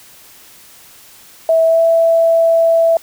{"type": "tone with pitch glide", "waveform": "sine", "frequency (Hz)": [652, 661.5], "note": ["E5", "E5"], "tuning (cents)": [-19, 6], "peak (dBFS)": -8, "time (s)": [1.49, 2.97], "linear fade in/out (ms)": 2, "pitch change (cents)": 25, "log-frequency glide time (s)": [1.65, 1.82], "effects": ["white hiss -42 dBFS RMS until 3.02 s"]}